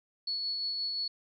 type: tone with tremolo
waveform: sine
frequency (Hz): 4400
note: C#8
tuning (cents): -14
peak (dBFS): -30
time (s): 0.27-1.08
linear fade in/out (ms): 5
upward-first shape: sine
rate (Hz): 5.7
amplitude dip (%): 25
effects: none